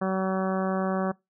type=harmonic tone; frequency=189.4 Hz; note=F#3; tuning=41 cents sharp; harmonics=1 / 2 / 3 / 4 / 5 / 6 / 7 / 8 / 9; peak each=-27 / -32 / -31 / -34 / -40 / -35 / -40 / -41 / -44 dBFS; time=0.01-1.12 s; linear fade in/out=10 ms; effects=noise-tail reverb RT60 0.2 s tail -23 dB re dry